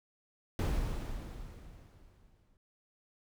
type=noise with exponential decay; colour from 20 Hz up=brown; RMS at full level=-29 dBFS; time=0.59-2.57 s; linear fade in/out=1 ms; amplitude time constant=430 ms; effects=none